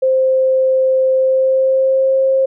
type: tone with pitch glide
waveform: sine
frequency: 523.3 to 532.4 Hz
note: C5 to C5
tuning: 0 to +30 cents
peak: -10 dBFS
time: 0.02-2.46 s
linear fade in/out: 10 ms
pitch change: +30 cents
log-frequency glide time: 1.15-2.16 s
effects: none